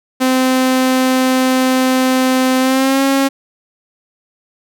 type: tone with pitch glide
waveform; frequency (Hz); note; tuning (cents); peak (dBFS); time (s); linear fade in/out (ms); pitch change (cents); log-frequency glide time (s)
sawtooth; 258.5 to 272.3; C4 to C#4; -21 to -31; -7; 0.2-3.29; 20; +90; 2.59-3.02
effects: none